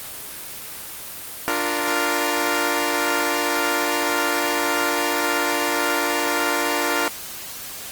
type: chord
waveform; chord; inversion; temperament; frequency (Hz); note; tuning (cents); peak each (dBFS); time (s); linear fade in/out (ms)
10% pulse; Bb major; first; equal; 293.7 / 349.2 / 466.2; D4 / F4 / Bb4; 0 / 0 / 0; -16; 1.48-7.08; 0
effects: white hiss -34 dBFS RMS until 7.91 s + Opus 24 kbps